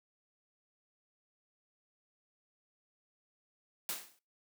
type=noise with exponential decay; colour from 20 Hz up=white; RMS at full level=-34 dBFS; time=3.89-4.19 s; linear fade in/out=1 ms; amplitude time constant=64 ms; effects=noise-tail reverb RT60 0.3 s tail -21 dB re dry + high-pass 200 Hz 12 dB/octave